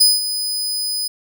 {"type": "tone with ADSR envelope", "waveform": "sawtooth", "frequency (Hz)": 5000, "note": "D#8", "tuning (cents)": 8, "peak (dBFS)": -5, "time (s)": [0, 1.08], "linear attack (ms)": 11, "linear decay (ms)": 190, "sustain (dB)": -12, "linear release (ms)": 9, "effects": []}